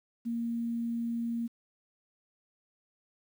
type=tone; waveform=sine; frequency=233.1 Hz; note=A#3; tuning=in tune; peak=-30 dBFS; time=0.25-1.48 s; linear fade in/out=20 ms; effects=10-bit